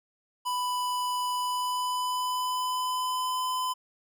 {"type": "tone with pitch glide", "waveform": "square", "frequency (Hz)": [993, 1014.5], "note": ["B5", "B5"], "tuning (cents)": [9, 46], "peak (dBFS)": -28, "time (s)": [0.45, 3.74], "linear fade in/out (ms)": 20, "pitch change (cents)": 37, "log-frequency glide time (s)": [1.35, 3.42], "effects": []}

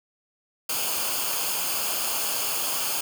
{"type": "noise with comb filter", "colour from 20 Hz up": "white", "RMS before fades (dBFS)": -27, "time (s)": [0.69, 3.01], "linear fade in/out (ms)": 5, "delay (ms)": 0.52, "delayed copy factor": -0.65, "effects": []}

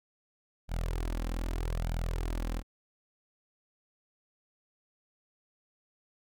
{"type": "tone with flanger", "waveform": "sawtooth", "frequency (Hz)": 41.57, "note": "E1", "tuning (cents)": 15, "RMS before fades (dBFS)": -33, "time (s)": [0.68, 2.63], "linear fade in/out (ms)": 50, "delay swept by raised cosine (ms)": [1.3, 3.8], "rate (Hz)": 0.81, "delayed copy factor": 0.65, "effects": []}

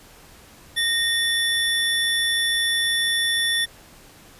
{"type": "tone pair together", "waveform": "square", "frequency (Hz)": [1847, 3487], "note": ["A#6", "A7"], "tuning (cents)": [-16, -16], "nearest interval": "major seventh", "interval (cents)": 1100, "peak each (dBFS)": [-24, -22], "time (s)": [0.76, 3.66], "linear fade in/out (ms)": 20, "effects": ["pink hiss -48 dBFS RMS until 4.39 s", "resampled to 32000 Hz"]}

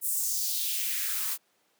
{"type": "noise with high-pass filter sweep", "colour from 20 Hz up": "blue", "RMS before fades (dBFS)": -30, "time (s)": [0.01, 1.38], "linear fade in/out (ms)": 50, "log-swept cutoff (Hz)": [10000, 930], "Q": 2.2, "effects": ["pink hiss -69 dBFS RMS until 1.79 s", "high-pass 300 Hz 12 dB/octave"]}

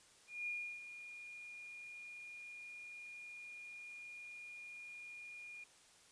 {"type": "tone with ADSR envelope", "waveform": "sine", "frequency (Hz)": 2427, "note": "D#7", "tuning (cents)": -44, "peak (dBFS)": -38, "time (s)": [0.27, 5.64], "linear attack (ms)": 200, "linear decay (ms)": 330, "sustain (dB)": -11, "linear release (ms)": 4, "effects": ["white hiss -65 dBFS RMS until 6.11 s", "resampled to 22050 Hz"]}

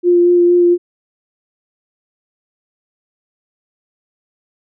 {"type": "tone with vibrato", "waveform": "sine", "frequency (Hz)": 350.7, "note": "F4", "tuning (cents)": 7, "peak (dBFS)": -7, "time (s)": [0.03, 0.78], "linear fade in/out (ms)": 50, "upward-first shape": "sine", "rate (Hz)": 4.3, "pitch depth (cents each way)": 13, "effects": []}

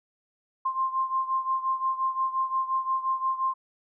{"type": "beating tone pair", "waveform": "sine", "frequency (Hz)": [1052, 1057.7], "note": ["C6", "C6"], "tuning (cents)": [9, 18], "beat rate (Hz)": 5.7, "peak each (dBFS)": [-26, -30], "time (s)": [0.65, 3.54], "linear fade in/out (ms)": 10, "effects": []}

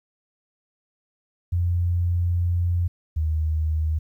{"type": "tone pair in turn", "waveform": "sine", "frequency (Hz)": [87.31, 78.3], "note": ["F2", "D#2"], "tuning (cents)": [0, 11], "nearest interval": "major second", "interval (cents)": 189, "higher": "first", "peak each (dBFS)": [-19, -20], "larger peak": "first", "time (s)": [[1.52, 2.88], [3.16, 3.99]], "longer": "first", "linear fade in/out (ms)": 10, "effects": ["10-bit"]}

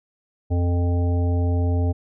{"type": "harmonic tone", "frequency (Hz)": 87.4, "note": "F2", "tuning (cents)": 2, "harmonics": [1, 3, 5, 7, 9], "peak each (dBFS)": [-18, -28, -32, -35, -37], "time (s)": [0.5, 1.93], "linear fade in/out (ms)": 20, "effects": []}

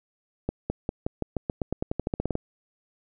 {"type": "accelerating click train", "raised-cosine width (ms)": 2, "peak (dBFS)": -13, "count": 18, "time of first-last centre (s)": [0.49, 2.354], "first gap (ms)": 210, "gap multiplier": 0.91, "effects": []}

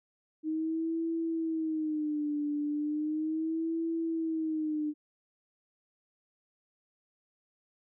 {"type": "tone with vibrato", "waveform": "sine", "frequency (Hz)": 311.1, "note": "D#4", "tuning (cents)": 0, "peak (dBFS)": -29, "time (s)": [0.43, 4.94], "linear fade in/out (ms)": 50, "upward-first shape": "sine", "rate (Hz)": 0.36, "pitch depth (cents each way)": 100, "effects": []}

